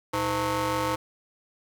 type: ring-modulated tone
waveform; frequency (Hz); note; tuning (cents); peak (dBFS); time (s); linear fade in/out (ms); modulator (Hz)
20% pulse; 195.7; G3; -3; -17; 0.13-0.96; 10; 708
effects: none